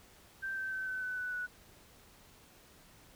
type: tone with pitch steps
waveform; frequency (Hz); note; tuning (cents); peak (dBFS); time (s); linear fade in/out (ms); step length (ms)
sine; 1565 / 1549.7 / 1534.6 / 1519.6 / 1504.7 / 1490 / 1475.5; G6 / G6 / G6 / F#6 / F#6 / F#6 / F#6; -3 / -20 / -37 / +46 / +29 / +12 / -5; -35; 0.42-1.47; 20; 150
effects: pink hiss -60 dBFS RMS until 3.15 s